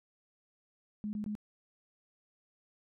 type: tone bursts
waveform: sine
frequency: 210 Hz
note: G#3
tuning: 19 cents sharp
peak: -34 dBFS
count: 3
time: 1.04-1.352 s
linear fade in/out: 0 ms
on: 90 ms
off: 21 ms
effects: none